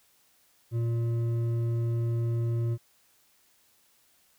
sine tone with hard clipping, 116.54 Hz, A#2, in tune, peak -27 dBFS, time 0.71-2.78 s, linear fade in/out 50 ms, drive 7 dB, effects white hiss -65 dBFS RMS until 4.38 s

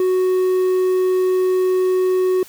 triangle tone, 370 Hz, F#4, in tune, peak -12 dBFS, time 0-2.43 s, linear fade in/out 2 ms, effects white hiss -43 dBFS RMS until 2.48 s

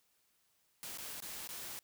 white noise with dropouts, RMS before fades -45 dBFS, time 0.83-1.79 s, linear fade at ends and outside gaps 0 ms, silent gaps 0.974-0.984 / 1.203-1.223 / 1.474-1.49 s, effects white hiss -75 dBFS RMS until 1.83 s

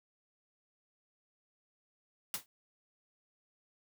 white noise with exponential decay, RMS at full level -32 dBFS, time 2.34-2.46 s, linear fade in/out 1 ms, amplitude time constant 24 ms, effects none

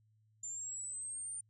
sine exponential sweep, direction up, 7160 to 9060 Hz, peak -40 dBFS, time 0.43-1.41 s, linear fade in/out 5 ms, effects added 108 Hz sine -68 dBFS peak until 1.49 s

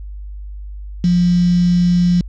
sine tone with quantisation, 176.6 Hz, F3, 20 cents sharp, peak -10 dBFS, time 1.04-2.21 s, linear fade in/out 2 ms, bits 5, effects added 50 Hz sine -27 dBFS peak until 2.28 s + resampled to 16000 Hz

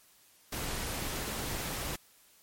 pink noise, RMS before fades -36 dBFS, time 0.52-1.96 s, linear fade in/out 5 ms, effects white hiss -62 dBFS RMS until 2.42 s + MP3 64 kbps

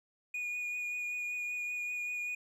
triangle tone with vibrato, 2452 Hz, D#7, 26 cents flat, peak -33 dBFS, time 0.34-2.35 s, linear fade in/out 5 ms, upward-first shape triangle, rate 5.2 Hz, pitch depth 16 cents each way, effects none

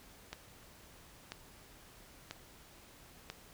click train, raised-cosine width 0.2 ms, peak -24 dBFS, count 4, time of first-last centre 0.33-3.3 s, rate 1.01 Hz, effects pink hiss -58 dBFS RMS until 3.53 s

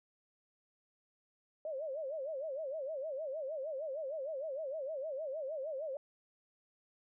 sine tone with vibrato, 581 Hz, D5, 19 cents flat, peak -37 dBFS, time 1.65-5.97 s, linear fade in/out 2 ms, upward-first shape sine, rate 6.5 Hz, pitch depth 190 cents each way, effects none

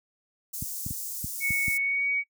white high-pass noise, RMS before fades -35 dBFS, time 0.53-1.78 s, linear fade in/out 10 ms, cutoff 6100 Hz, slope 24 dB/octave
clicks, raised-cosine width 5 ms, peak -21 dBFS, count 6, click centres 0.624 / 0.864 / 0.908 / 1.244 / 1.506 / 1.681 s
sine tone with pitch glide, 2217 to 2253 Hz, C#7 to C#7, 0 to +28 cents, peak -24 dBFS, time 1.4-2.24 s, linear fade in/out 50 ms, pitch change +28 cents, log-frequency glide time 1.8-2.06 s
effects noise-tail reverb RT60 0.1 s tail -23 dB re dry + high-pass 60 Hz 12 dB/octave

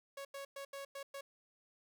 sawtooth tone bursts at uneven times, 554.4 Hz, C#5, in tune, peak -40 dBFS, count 6, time 0.17-0.25 / 0.34-0.45 / 0.56-0.65 / 0.73-0.85 / 0.95-1.03 / 1.14-1.21 s, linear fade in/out 5 ms, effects none

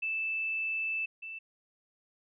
sine tone pair in turn, 2637 / 2652 Hz, E7 / E7, 0 / +10 cents, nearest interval unison, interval 10 cents, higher second, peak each -30 / -39 dBFS, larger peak first, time 0.02-1.06 / 1.22-1.39 s, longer first, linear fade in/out 10 ms, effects none

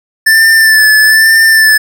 square tone with vibrato, 1762 Hz, A6, 2 cents sharp, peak -4 dBFS, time 0.26-1.78 s, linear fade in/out 10 ms, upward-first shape sine, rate 1.1 Hz, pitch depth 32 cents each way, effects none

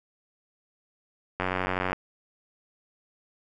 click train, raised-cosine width 0.5 ms, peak -12 dBFS, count 50, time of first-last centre 1.4-1.93 s, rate 92.4 Hz, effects none

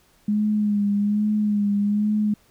sine tone with vibrato, 207.4 Hz, G#3, 2 cents flat, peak -18 dBFS, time 0.28-2.34 s, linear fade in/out 5 ms, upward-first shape sine, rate 1.2 Hz, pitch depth 39 cents each way, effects pink hiss -59 dBFS RMS until 2.5 s

